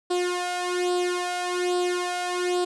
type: tone with flanger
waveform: sawtooth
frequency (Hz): 357.5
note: F4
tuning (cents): +41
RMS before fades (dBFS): -26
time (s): 0.1-2.65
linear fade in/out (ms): 10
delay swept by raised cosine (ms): 0.23 to 1.33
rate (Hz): 1.2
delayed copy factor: +0.75
effects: resampled to 24000 Hz + 10-bit